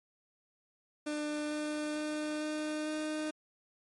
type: tone with pitch steps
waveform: 30% pulse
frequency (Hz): 299.2 / 301.3 / 303.4 / 305.5 / 307.6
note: D4 / D4 / D#4 / D#4 / D#4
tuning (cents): +32 / +44 / -44 / -32 / -20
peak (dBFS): -31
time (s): 1.06-3.31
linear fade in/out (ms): 10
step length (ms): 450
effects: MP3 48 kbps